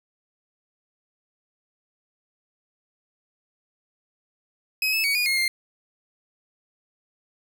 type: tone with pitch steps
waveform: 30% pulse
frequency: 2544 / 2607 / 2248 / 2446 / 2149 / 2109 Hz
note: D#7 / E7 / C#7 / D#7 / C7 / C7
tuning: +38 / -20 / +24 / -30 / +46 / +13 cents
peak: -18 dBFS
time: 4.82-5.48 s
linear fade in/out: 2 ms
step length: 110 ms
effects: none